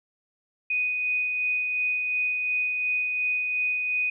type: tone with tremolo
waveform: sine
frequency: 2489 Hz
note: D#7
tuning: in tune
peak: -22 dBFS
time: 0.7-4.1 s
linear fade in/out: 5 ms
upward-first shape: sine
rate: 2.8 Hz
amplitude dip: 30%
effects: none